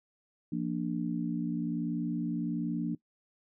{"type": "chord", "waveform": "sine", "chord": "Bb major", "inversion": "second", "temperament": "equal with one note detuned", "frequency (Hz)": [172.21, 233.1, 293.7], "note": ["F3", "Bb3", "D4"], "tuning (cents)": [-24, 0, 0], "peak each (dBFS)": -34, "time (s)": [0.52, 2.95], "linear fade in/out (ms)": 5, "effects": ["noise-tail reverb RT60 0.1 s tail -20 dB re dry"]}